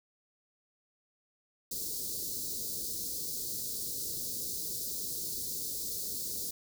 white band-stop noise, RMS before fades -37 dBFS, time 1.71-6.51 s, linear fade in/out 5 ms, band 510 to 4100 Hz, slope 48 dB/octave, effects none

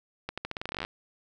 accelerating click train, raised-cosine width 0.3 ms, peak -17 dBFS, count 17, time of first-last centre 0.29-0.849 s, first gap 86 ms, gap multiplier 0.86, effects none

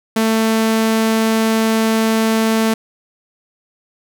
sawtooth tone, 222.4 Hz, A3, 19 cents sharp, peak -9 dBFS, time 0.16-2.74 s, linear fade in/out 5 ms, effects none

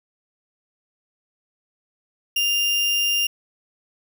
35% pulse tone, 2800 Hz, F7, 4 cents sharp, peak -17 dBFS, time 2.36-3.27 s, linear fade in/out 5 ms, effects none

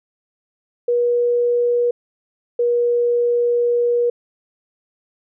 sine tone pair in turn, 481.5 / 479.2 Hz, B4 / A#4, -44 / +48 cents, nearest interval unison, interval 8 cents, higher first, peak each -14 dBFS, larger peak neither, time 0.88-1.91 / 2.59-4.1 s, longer second, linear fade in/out 5 ms, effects none

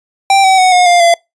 square tone with pitch steps, 784 / 762.6 / 741.7 / 721.4 / 701.7 / 682.5 Hz, G5 / G5 / F#5 / F#5 / F5 / F5, 0 / -48 / +4 / -44 / +8 / -40 cents, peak -6 dBFS, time 0.3-1.14 s, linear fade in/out 2 ms, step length 140 ms, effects noise-tail reverb RT60 0.2 s tail -25 dB re dry + resampled to 22050 Hz

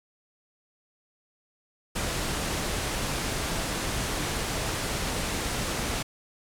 pink low-pass noise, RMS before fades -30 dBFS, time 1.95-6.03 s, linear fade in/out 10 ms, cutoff 11000 Hz, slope 24 dB/octave, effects none

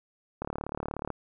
click train, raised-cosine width 1 ms, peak -19 dBFS, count 26, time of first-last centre 0.42-1.103 s, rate 36.6 Hz, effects none

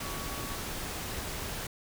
sine tone in noise, 1127 Hz, C#6, 28 cents sharp, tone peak -45 dBFS, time 0.02-0.57 s, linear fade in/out 5 ms, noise pink, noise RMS -37 dBFS, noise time 0-1.67 s, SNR -11 dB, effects none

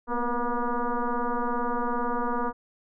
sine tone with frequency modulation, 475.2 Hz, A#4, 33 cents sharp, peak -24 dBFS, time 0.07-2.53 s, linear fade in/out 50 ms, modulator 242 Hz, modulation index 3.3, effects none

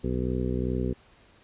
harmonic tone, 62.5 Hz, B1, 21 cents sharp, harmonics 1 / 2 / 3 / 4 / 5 / 6 / 7 / 8, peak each -31 / -32 / -33 / -32 / -43 / -33 / -37 / -40 dBFS, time 0.03-0.94 s, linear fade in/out 20 ms, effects pink hiss -58 dBFS RMS until 1.43 s + resampled to 8000 Hz

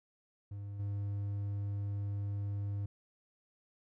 triangle tone with level steps, 101 Hz, G#2, 48 cents flat, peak -38 / -32 dBFS, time 0.51-2.86 s, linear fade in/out 5 ms, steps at 0.79 s, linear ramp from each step 10 ms, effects none

